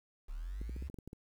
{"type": "linear sweep", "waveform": "sine", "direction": "up", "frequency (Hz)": [32, 69.5], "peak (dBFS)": -38, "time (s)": [0.28, 0.89], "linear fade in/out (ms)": 20}
{"type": "clicks", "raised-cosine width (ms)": 3, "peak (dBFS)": -33, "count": 9, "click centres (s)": [0.615, 0.695, 0.764, 0.824, 0.899, 0.943, 0.987, 1.076, 1.131]}
{"effects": ["10-bit"]}